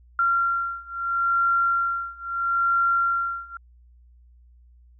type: beating tone pair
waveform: sine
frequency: 1376 / 1376.76 Hz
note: F6 / F6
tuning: -26 / -25 cents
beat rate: 0.76 Hz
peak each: -24 / -23 dBFS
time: 0.19-3.57 s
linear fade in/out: 2 ms
effects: added 60 Hz sine -50 dBFS peak until 4.99 s